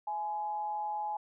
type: tone with amplitude modulation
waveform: sine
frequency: 841 Hz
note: G#5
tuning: 22 cents sharp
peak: -30 dBFS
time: 0.07-1.17 s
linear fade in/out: 5 ms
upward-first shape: sine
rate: 172 Hz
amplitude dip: 50%
effects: none

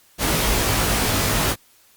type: noise with comb filter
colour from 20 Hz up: pink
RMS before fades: -20 dBFS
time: 0.18-1.56 s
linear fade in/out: 50 ms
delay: 19 ms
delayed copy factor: +1
effects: white hiss -55 dBFS RMS until 1.96 s + Opus 48 kbps

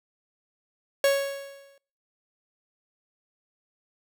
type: tone with exponential decay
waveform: 45% pulse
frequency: 554.4 Hz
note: C#5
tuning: in tune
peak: -17 dBFS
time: 1.04-1.78 s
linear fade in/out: 2 ms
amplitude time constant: 160 ms
effects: noise-tail reverb RT60 0.6 s tail -25 dB re dry

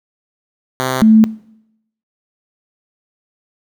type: tone pair in turn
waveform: 5% pulse / sine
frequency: 129.8 / 219.4 Hz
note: C3 / A3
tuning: -13 / -5 cents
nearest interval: major sixth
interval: 908 cents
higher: second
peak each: -5 dBFS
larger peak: neither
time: 0.8-1.02 / 1.02-1.24 s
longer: neither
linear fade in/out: 0 ms
effects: noise-tail reverb RT60 0.8 s tail -21 dB re dry

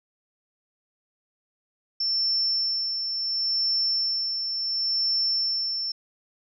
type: tone with tremolo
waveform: sine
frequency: 5380 Hz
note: E8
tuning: 34 cents sharp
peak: -21 dBFS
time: 2-5.92 s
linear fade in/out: 5 ms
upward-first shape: sine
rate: 0.71 Hz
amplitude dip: 45%
effects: none

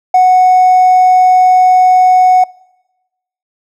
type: tone with hard clipping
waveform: triangle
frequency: 738 Hz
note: F#5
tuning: 5 cents flat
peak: -3 dBFS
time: 0.14-2.44 s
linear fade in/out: 5 ms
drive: 2 dB
effects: noise-tail reverb RT60 1.0 s tail -24 dB re dry

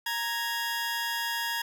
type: tone pair together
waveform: 20% pulse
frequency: 932.3 / 1661.2 Hz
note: A#5 / G#6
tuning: 0 / 0 cents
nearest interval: minor seventh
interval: 1000 cents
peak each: -27 dBFS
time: 0.06-1.62 s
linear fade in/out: 5 ms
effects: none

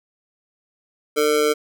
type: tone with amplitude modulation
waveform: square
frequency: 450.6 Hz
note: A4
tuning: 41 cents sharp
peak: -13 dBFS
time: 1.16-1.54 s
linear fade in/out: 20 ms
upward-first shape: sine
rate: 147 Hz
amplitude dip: 80%
effects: none

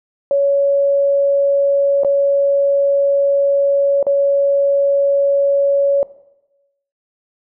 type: tone with dropouts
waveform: sine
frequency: 560 Hz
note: C#5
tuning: 18 cents sharp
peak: -11 dBFS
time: 0.31-6.03 s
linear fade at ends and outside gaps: 1 ms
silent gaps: 2.035-2.047 / 4.028-4.067 s
effects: noise-tail reverb RT60 0.9 s tail -17 dB re dry

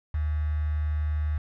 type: tone with quantisation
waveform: sine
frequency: 76 Hz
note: D#2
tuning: 40 cents flat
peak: -24 dBFS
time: 0.14-1.38 s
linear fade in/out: 5 ms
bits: 7
effects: low-pass 2000 Hz 12 dB/octave

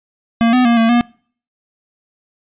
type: tone with pitch steps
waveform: square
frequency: 230.7 / 251.7 / 234.8 / 227.2 / 239.3 Hz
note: A#3 / B3 / A#3 / A#3 / A#3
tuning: -18 / +33 / +13 / -44 / +46 cents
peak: -10 dBFS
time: 0.41-1.01 s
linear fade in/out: 0 ms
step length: 120 ms
effects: noise-tail reverb RT60 0.5 s tail -25 dB re dry + resampled to 8000 Hz

